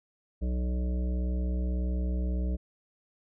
harmonic tone, 61.74 Hz, B1, in tune, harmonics 1 / 3 / 5 / 7 / 9 / 10, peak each -27 / -36 / -42 / -46 / -48 / -49 dBFS, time 0.41-2.57 s, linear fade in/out 20 ms, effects none

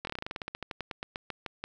slowing click train, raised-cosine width 0.3 ms, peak -19 dBFS, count 22, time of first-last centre 0.05-1.64 s, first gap 22 ms, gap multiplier 1.11, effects none

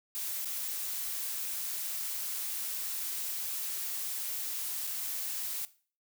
blue noise with dropouts, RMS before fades -36 dBFS, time 0.15-5.65 s, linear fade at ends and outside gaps 0 ms, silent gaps 0.447-0.456 / 4.869-4.873 s, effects noise-tail reverb RT60 0.4 s tail -17 dB re dry

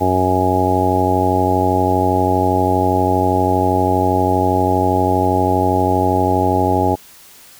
harmonic tone, 92.5 Hz, F#2, in tune, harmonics 1 / 2 / 3 / 4 / 5 / 6 / 7 / 8 / 9, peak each -20 / -26 / -20 / -21 / -23 / -27 / -22 / -28 / -17 dBFS, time 0-6.96 s, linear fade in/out 20 ms, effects white hiss -43 dBFS RMS until 7.59 s

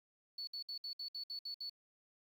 sine tone bursts, 4435 Hz, C#8, in tune, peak -40 dBFS, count 9, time 0.38-1.697 s, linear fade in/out 5 ms, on 93 ms, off 60 ms, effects tanh soft clip ceiling -36 dBFS + 11-bit

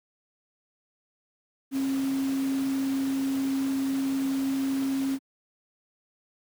sine tone in noise, 269.9 Hz, C#4, 46 cents flat, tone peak -24 dBFS, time 1.71-5.19 s, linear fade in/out 50 ms, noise pink, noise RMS -40 dBFS, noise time 1.71-5.19 s, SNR +13 dB, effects high-pass 150 Hz 12 dB/octave

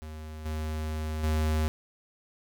square tone with level steps, 77.78 Hz, D#2, in tune, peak -39 / -31 / -25 dBFS, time 0.02-1.68 s, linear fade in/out 0 ms, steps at 0.45 / 1.23 s, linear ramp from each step 10 ms, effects none

